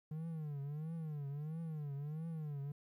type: tone with vibrato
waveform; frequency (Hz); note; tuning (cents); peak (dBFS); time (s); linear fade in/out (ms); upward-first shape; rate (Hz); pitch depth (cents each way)
triangle; 152; D#3; -40; -38; 0.11-2.72; 5; triangle; 1.5; 170
effects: 13-bit